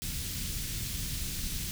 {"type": "band-stop noise", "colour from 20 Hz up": "pink", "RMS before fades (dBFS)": -35, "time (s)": [0.02, 1.71], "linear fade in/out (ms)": 0, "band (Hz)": [170, 3300], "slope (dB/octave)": 12, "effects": []}